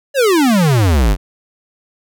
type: exponential sweep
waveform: square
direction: down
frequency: 583 to 43.65 Hz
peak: -10 dBFS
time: 0.14-1.17 s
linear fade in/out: 50 ms
effects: none